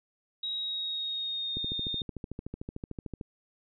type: tone with pitch glide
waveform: sine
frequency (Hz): 3813 to 3658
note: A#7 to A#7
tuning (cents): +38 to -33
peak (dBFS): -31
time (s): 0.43-2.02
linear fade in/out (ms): 5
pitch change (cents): -71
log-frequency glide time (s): 0.54-1.72
type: click train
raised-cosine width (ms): 3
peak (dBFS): -24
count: 23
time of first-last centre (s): 1.57-3.212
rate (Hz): 13.4
effects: none